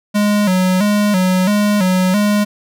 square tone with vibrato, 195.6 Hz, G3, 4 cents flat, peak -12 dBFS, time 0.14-2.45 s, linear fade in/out 20 ms, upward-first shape square, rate 1.5 Hz, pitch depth 100 cents each way, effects none

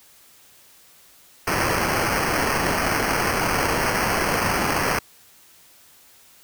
white noise with sample-and-hold, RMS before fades -22 dBFS, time 1.47-4.99 s, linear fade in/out 5 ms, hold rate 3675 Hz, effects white hiss -52 dBFS RMS until 6.43 s

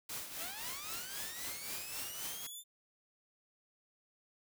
white noise with tremolo, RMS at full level -41 dBFS, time 0.09-2.47 s, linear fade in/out 5 ms, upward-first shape triangle, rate 3.8 Hz, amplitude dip 65%
10% pulse linear sweep, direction up, 596 to 3580 Hz, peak -38 dBFS, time 0.37-2.64 s, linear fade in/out 50 ms
effects none

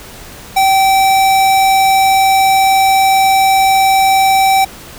square tone, 773 Hz, G5, 24 cents flat, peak -8 dBFS, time 0.56-4.65 s, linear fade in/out 10 ms, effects pink hiss -33 dBFS RMS until 4.98 s

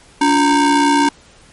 square ring-modulated tone, 318.2 Hz, D#4, 39 cents sharp, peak -8 dBFS, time 0.21-1.09 s, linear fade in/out 5 ms, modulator 604 Hz, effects pink hiss -46 dBFS RMS until 1.52 s + MP3 48 kbps

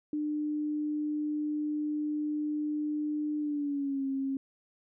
sine tone with pitch glide, 300 to 270.4 Hz, D4 to C#4, +37 to -43 cents, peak -29 dBFS, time 0.13-4.37 s, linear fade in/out 2 ms, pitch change -180 cents, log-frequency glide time 3.39-4.05 s, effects none

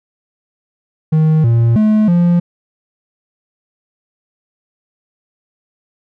triangle tone with pitch steps, 156.9 / 116.4 / 214.6 / 173.8 Hz, D#3 / A#2 / A3 / F3, +15 / -2 / -43 / -8 cents, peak -6 dBFS, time 1.12-2.4 s, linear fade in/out 10 ms, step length 320 ms, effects none

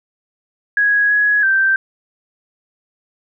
sine tone with pitch steps, 1661 / 1675 / 1564 Hz, G#6 / G#6 / G6, 0 / +14 / -4 cents, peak -11 dBFS, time 0.77-1.76 s, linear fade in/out 2 ms, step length 330 ms, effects none

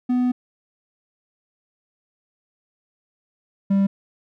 triangle tone pair in turn, 248.9 / 196.7 Hz, B3 / G3, +14 / +6 cents, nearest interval major third, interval 408 cents, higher first, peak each -15 / -13 dBFS, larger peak second, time 0.09-0.32 / 3.7-3.87 s, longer first, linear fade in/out 10 ms, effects none

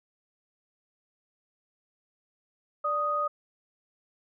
sine tone pair together, 587.3 / 1244.5 Hz, D5 / D#6, 0 / 0 cents, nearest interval octave + minor second, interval 1300 cents, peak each -32 / -26 dBFS, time 2.84-3.28 s, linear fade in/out 10 ms, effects none

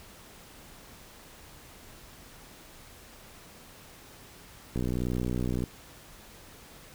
click train, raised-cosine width 3 ms, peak -18 dBFS, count 55, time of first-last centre 4.76-5.638 s, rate 61.5 Hz, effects pink hiss -51 dBFS RMS until 6.94 s

